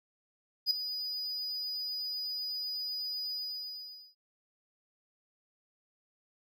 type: tone with ADSR envelope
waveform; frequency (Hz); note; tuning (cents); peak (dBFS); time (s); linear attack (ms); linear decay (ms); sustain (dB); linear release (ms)
triangle; 4946; D#8; -11; -21; 0.66-4.15; 48; 4; -12; 810
effects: none